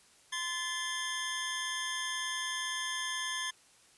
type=tone cluster; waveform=25% pulse; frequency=1030 / 1740 / 3189 Hz; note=C6 / A6 / G7; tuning=-28 / -20 / +29 cents; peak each=-36 / -33 / -35 dBFS; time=0.32-3.51 s; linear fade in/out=10 ms; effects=white hiss -62 dBFS RMS until 3.97 s + resampled to 24000 Hz